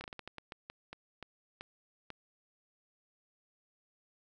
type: slowing click train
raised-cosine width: 0.3 ms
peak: -27 dBFS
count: 13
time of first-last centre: 0.01-2.103 s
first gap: 30 ms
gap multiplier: 1.29
effects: none